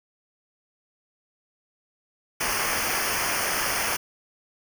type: noise with comb filter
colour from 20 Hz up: pink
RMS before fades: -26 dBFS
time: 2.4-3.97 s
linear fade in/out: 10 ms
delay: 0.26 ms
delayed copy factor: -0.85
effects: none